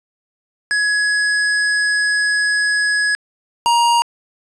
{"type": "tone pair in turn", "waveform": "square", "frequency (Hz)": [1679, 942.3], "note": ["G#6", "A#5"], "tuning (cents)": [18, 18], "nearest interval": "minor seventh", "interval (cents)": 1000, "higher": "first", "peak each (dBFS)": [-15, -12], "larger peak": "second", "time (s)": [[0.71, 3.15], [3.66, 4.02]], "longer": "first", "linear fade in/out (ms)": 0, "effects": ["resampled to 22050 Hz", "8-bit"]}